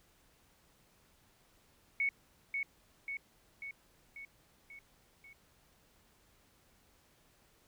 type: tone with echo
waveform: sine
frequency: 2217 Hz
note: C#7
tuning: in tune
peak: -29 dBFS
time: 2-2.09 s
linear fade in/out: 2 ms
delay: 540 ms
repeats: 6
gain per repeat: -4 dB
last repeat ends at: 5.33 s
effects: pink hiss -68 dBFS RMS until 7.67 s